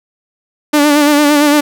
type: tone with vibrato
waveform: sawtooth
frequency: 293.7 Hz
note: D4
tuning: in tune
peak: -3 dBFS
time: 0.73-1.61 s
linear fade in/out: 10 ms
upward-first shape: sine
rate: 8.8 Hz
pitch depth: 43 cents each way
effects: none